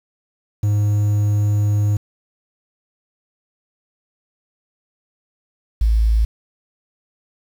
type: tone pair in turn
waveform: triangle / sine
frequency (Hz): 103.83 / 55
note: G#2 / A1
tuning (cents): 0 / 0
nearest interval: major seventh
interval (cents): 1100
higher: first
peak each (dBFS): -12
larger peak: neither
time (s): 0.63-1.97 / 5.81-6.25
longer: first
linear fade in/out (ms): 5
effects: 7-bit